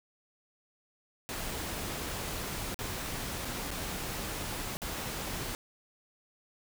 pink noise with dropouts, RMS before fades -37 dBFS, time 1.29-5.55 s, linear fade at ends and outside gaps 0 ms, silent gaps 2.744-2.79 / 3.448-3.453 / 3.706-3.713 / 4.77-4.818 s, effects none

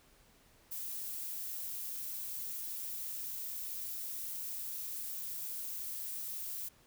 violet noise, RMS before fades -41 dBFS, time 0.71-6.69 s, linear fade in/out 10 ms, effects pink hiss -65 dBFS RMS until 6.86 s

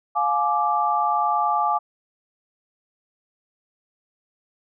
sine chord, D diminished, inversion first, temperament just, 704.8 / 845.8 / 1174.7 Hz, F5 / Ab5 / D6, +16 / +31 / 0 cents, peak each -25 / -22 / -22 dBFS, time 0.15-1.79 s, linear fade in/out 20 ms, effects none

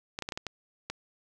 clicks, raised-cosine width 0.2 ms, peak -17 dBFS, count 7, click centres 0.189 / 0.223 / 0.289 / 0.322 / 0.375 / 0.467 / 0.9 s, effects none

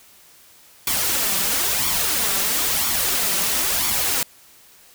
white noise with flanger, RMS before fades -21 dBFS, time 0.87-4.23 s, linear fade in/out 2 ms, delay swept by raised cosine 0.88 to 5.18 ms, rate 1 Hz, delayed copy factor +0.55, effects white hiss -50 dBFS RMS until 4.94 s

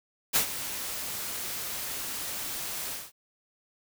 white noise with ADSR envelope, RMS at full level -22 dBFS, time 0.33-3.12 s, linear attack 28 ms, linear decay 96 ms, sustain -13 dB, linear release 210 ms, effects none

